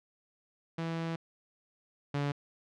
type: tone pair in turn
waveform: sawtooth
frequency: 164.81 / 143.23 Hz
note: E3 / D3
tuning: 0 / -43 cents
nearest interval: major second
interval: 243 cents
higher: first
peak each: -29 / -26 dBFS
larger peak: second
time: 0.78-1.16 / 2.14-2.32 s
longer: first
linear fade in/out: 5 ms
effects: low-pass 4000 Hz 12 dB/octave